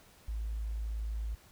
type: tone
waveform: sine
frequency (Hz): 54.5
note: A1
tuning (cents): -16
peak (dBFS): -33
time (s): 0.28-1.35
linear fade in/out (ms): 5
effects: pink hiss -60 dBFS RMS until 1.51 s